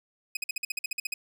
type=tone bursts; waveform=sawtooth; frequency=2521 Hz; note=D#7; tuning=22 cents sharp; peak=-25 dBFS; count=12; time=0.35-1.14 s; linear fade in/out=5 ms; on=20 ms; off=50 ms; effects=none